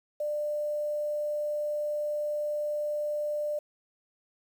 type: tone with quantisation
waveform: sine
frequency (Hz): 595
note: D5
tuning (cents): +22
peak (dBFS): -28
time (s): 0.2-3.59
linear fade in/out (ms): 5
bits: 9
effects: none